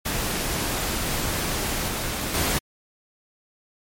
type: noise with level steps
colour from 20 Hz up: pink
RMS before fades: -26 / -28 / -23 dBFS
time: 0.05-2.59 s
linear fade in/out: 10 ms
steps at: 1.88 / 2.34 s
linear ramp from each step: 2 ms
effects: MP3 64 kbps